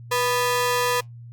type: ring-modulated tone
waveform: sawtooth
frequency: 740 Hz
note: F#5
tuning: in tune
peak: -13 dBFS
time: 0.11-1.01 s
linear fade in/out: 10 ms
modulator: 251 Hz
effects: added 118 Hz sine -38 dBFS peak until 1.32 s + Opus 48 kbps